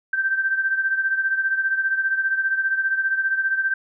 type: beating tone pair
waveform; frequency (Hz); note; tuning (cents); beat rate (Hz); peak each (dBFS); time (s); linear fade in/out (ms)
sine; 1560 / 1575; G6 / G6; -9 / +8; 15; -20 / -26; 0.13-3.74; 5
effects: none